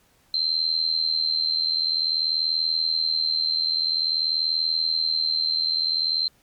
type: tone with amplitude modulation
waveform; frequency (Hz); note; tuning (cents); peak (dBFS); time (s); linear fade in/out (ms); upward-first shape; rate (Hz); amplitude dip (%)
sine; 4125; C8; -25; -17; 0.34-6.28; 2; sine; 80.5; 75
effects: pink hiss -61 dBFS RMS until 6.42 s + MP3 96 kbps